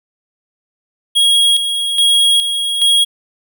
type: tone with tremolo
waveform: square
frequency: 3297 Hz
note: G#7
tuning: 13 cents flat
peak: -9 dBFS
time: 1.15-3.05 s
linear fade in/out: 20 ms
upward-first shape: square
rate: 1.2 Hz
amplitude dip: 55%
effects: none